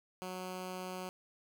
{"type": "tone", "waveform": "10% pulse", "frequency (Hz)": 184.2, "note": "F#3", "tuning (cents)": -7, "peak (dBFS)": -32, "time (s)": [0.22, 1.09], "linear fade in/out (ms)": 0, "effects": []}